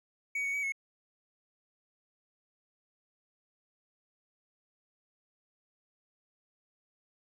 triangle tone with pitch steps, 2251 / 2227 / 2272 / 2188 Hz, C#7 / C#7 / C#7 / C#7, +26 / +7 / +42 / -23 cents, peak -29 dBFS, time 0.35-0.722 s, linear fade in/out 5 ms, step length 93 ms, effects none

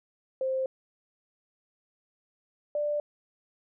sine tone pair in turn, 525 / 590.5 Hz, C5 / D5, +6 / +9 cents, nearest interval major second, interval 203 cents, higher second, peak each -26 dBFS, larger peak neither, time 0.41-0.66 / 2.75-3 s, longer neither, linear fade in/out 2 ms, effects none

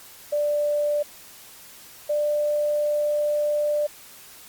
sine tone pair in turn, 589 / 592.8 Hz, D5 / D5, +5 / +16 cents, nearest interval unison, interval 11 cents, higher second, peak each -20 dBFS, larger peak neither, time 0.32-1.03 / 2.09-3.87 s, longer second, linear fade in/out 10 ms, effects white hiss -46 dBFS RMS until 4.48 s + Opus 48 kbps

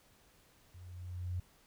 sine tone with level ramp, 89.6 Hz, F2, 45 cents sharp, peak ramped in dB -50 to -33 dBFS, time 0.74-1.4 s, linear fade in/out 5 ms, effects pink hiss -66 dBFS RMS until 1.66 s

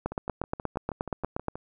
two click trains, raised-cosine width 1 ms, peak -14 / -22 dBFS, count 13 / 10, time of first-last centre 0.06-1.483 / 0.12-1.555 s, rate 8.43 / 6.27 Hz, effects none

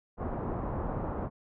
pink low-pass noise, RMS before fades -34 dBFS, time 0.17-1.3 s, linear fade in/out 50 ms, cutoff 1100 Hz, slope 24 dB/octave, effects none

